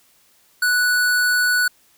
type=tone; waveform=square; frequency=1478 Hz; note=F#6; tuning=2 cents flat; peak=-16 dBFS; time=0.62-1.68 s; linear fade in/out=5 ms; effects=white hiss -57 dBFS RMS until 1.97 s